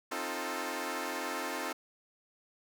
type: chord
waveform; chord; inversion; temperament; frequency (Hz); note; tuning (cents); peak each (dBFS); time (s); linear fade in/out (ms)
10% pulse; F dominant seventh; second; equal with one note detuned; 264.5 / 311.1 / 349.2 / 440; C4 / Eb4 / F4 / A4; +19 / 0 / 0 / 0; -32; 0.11-1.73; 10
effects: none